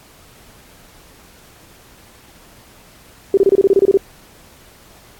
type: tone bursts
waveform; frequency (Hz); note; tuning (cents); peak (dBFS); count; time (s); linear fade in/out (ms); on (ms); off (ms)
sine; 392; G4; 0; -7; 11; 3.34-3.973; 2; 33; 27
effects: pink hiss -46 dBFS RMS until 5.19 s + AAC 64 kbps